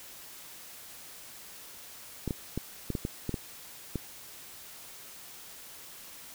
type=clicks; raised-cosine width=3 ms; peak=-18 dBFS; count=9; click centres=2.277 / 2.308 / 2.576 / 2.903 / 2.952 / 3.051 / 3.293 / 3.342 / 3.957 s; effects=white hiss -48 dBFS RMS until 6.34 s